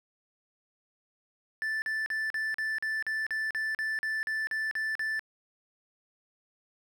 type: tone bursts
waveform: triangle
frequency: 1760 Hz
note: A6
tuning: in tune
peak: -27 dBFS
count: 15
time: 1.62-5.194 s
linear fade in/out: 0 ms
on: 200 ms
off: 41 ms
effects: none